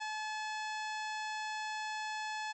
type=harmonic tone; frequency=860 Hz; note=A5; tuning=40 cents flat; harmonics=1 / 2 / 3 / 4 / 5 / 6 / 7 / 8 / 9; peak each=-39 / -42 / -47 / -51 / -51 / -53 / -58 / -56 / -59 dBFS; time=0-2.53 s; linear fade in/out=20 ms; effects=none